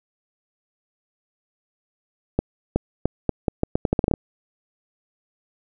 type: accelerating click train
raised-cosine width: 2 ms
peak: -5 dBFS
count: 14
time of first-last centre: 2.39-4.138 s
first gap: 370 ms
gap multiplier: 0.8
effects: none